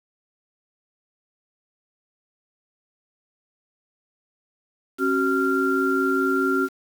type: tone cluster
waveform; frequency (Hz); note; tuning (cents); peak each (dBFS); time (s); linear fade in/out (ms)
sine; 271.4 / 376.2 / 1385; C#4 / F#4 / F6; -36 / +29 / -15; -23; 4.98-6.69; 50
effects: 7-bit